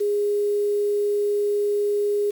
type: tone with quantisation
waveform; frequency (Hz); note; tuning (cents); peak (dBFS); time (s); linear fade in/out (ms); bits
sine; 412; G#4; -14; -19; 0-2.31; 10; 7
effects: none